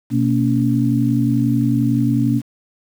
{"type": "tone cluster", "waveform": "sine", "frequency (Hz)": [124.8, 230.7, 281.9], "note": ["B2", "A#3", "C#4"], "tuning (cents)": [19, -18, 29], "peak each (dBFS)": -18, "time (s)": [0.1, 2.42], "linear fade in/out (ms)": 50, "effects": ["7-bit"]}